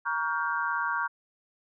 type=chord; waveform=sine; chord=G half-diminished seventh; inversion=first; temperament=just; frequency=940.8 / 1128.9 / 1411.2 / 1568 Hz; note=Bb5 / Db6 / F6 / G6; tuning=+16 / +31 / +18 / 0 cents; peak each=-32 dBFS; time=0.05-1.08 s; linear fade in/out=20 ms; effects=none